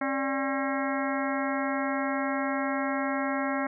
harmonic tone with a mistuned harmonic, 270 Hz, C#4, 45 cents flat, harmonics 1 / 2 / 3 / 4 / 5 / 6 / 7 / 8, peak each -30 / -33 / -35 / -36 / -37 / -38 / -38 / -39 dBFS, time 0.01-3.67 s, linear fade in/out 5 ms, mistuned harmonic 2, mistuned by +130 cents, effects none

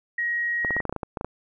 sine tone, 1892 Hz, A#6, 25 cents sharp, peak -23 dBFS, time 0.18-0.81 s, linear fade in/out 5 ms
clicks, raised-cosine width 1 ms, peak -15 dBFS, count 12, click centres 0.648 / 0.707 / 0.766 / 0.803 / 0.853 / 0.895 / 0.926 / 0.963 / 1.032 / 1.172 / 1.211 / 1.246 s
effects none

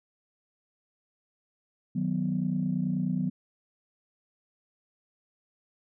sine chord, B major, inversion first, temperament equal, 155.56 / 185 / 246.9 Hz, D#3 / F#3 / B3, 0 / 0 / 0 cents, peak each -31 / -28 / -31 dBFS, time 1.95-3.3 s, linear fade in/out 10 ms, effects tanh soft clip ceiling -17 dBFS

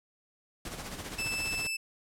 pink noise with tremolo, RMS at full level -38 dBFS, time 0.65-1.67 s, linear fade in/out 2 ms, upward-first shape sine, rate 15 Hz, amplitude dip 55%
sawtooth tone, 2637 Hz, E7, in tune, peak -28 dBFS, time 1.18-1.77 s, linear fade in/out 10 ms
effects low-pass 12000 Hz 12 dB/octave

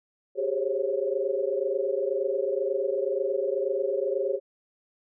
sine tone cluster, 385.4 / 413.7 / 532 / 554 Hz, G4 / G#4 / C5 / C#5, -29 / -7 / +29 / -1 cents, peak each -30 dBFS, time 0.35-4.4 s, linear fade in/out 50 ms, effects none

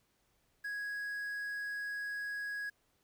triangle tone with quantisation, 1661.2 Hz, G#6, in tune, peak -35 dBFS, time 0.64-2.7 s, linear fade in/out 10 ms, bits 10, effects pink hiss -75 dBFS RMS until 3.03 s

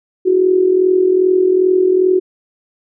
sine tone with amplitude modulation, 370 Hz, F#4, in tune, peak -6 dBFS, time 0.25-2.2 s, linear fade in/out 20 ms, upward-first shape sine, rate 42.5 Hz, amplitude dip 65%, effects none

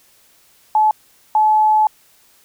sine tone pair in turn, 860 / 860 Hz, A5 / A5, -40 / -40 cents, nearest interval unison, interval 0 cents, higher neither, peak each -10 / -10 dBFS, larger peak neither, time 0.75-0.91 / 1.35-1.87 s, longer second, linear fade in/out 2 ms, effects white hiss -53 dBFS RMS until 2.44 s

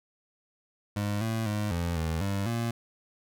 25% pulse tone with pitch steps, 102.9 / 112.5 / 104.9 / 85.6 / 80.9 / 99 / 116.5 Hz, G#2 / A2 / G#2 / F2 / E2 / G2 / A#2, -16 / +39 / +18 / -34 / -32 / +18 / -1 cents, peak -24 dBFS, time 0.96-2.71 s, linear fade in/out 5 ms, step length 250 ms, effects none

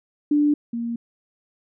sine tone pair in turn, 294.3 / 233.9 Hz, D4 / A#3, +4 / +6 cents, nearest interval major third, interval 398 cents, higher first, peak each -15 / -24 dBFS, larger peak first, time 0.31-0.54 / 0.73-0.96 s, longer neither, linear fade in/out 5 ms, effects none

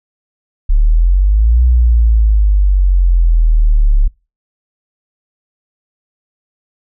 sine exponential two-way sweep, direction up then down, 34.65 to 61.74 to 34.65 Hz, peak -6 dBFS, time 0.69-4.08 s, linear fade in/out 10 ms, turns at 1.64 s, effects noise-tail reverb RT60 0.3 s tail -24 dB re dry

